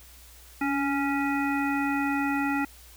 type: harmonic tone with a mistuned harmonic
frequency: 277.2 Hz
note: C#4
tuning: in tune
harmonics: 1 / 3 / 5 / 7 / 9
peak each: -26 / -31 / -33 / -34 / -36 dBFS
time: 0.61-2.65 s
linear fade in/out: 5 ms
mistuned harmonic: 1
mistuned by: +33 cents
effects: added 60 Hz sine -51 dBFS peak until 2.96 s + white hiss -52 dBFS RMS until 2.96 s